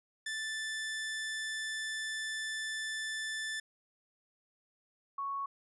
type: tone pair in turn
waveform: sawtooth / sine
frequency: 1760 / 1108.7 Hz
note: A6 / C#6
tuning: 0 / 0 cents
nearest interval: minor sixth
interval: 800 cents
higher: first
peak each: -32 / -34 dBFS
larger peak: first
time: 0.26-3.6 / 5.18-5.46 s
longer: first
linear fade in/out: 5 ms
effects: resampled to 24000 Hz